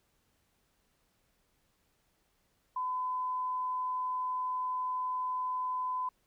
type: tone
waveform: sine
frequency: 1011 Hz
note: B5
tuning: 40 cents sharp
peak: -31 dBFS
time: 2.76-6.09 s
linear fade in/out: 5 ms
effects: pink hiss -74 dBFS RMS until 6.26 s